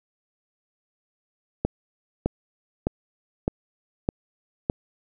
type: click train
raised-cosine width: 2 ms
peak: -8 dBFS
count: 6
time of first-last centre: 1.65-4.699 s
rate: 1.64 Hz
effects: none